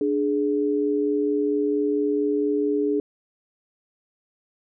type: tone pair together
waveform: sine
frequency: 294.1 / 418.5 Hz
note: D4 / G#4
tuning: +3 / +13 cents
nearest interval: tritone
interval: 610 cents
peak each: -23 / -22 dBFS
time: 0.01-3 s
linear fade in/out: 2 ms
effects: none